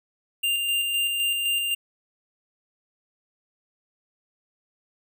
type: tone with tremolo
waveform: square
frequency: 2794 Hz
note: F7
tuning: in tune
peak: -22 dBFS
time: 0.43-1.75 s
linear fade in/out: 10 ms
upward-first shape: square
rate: 3.9 Hz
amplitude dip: 30%
effects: none